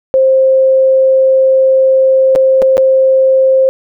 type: tone with dropouts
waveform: sine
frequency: 528 Hz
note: C5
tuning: 16 cents sharp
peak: -5 dBFS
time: 0.14-3.69 s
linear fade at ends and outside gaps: 0 ms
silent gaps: 2.352-2.359 / 2.619-2.624 / 2.77-2.779 s
effects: none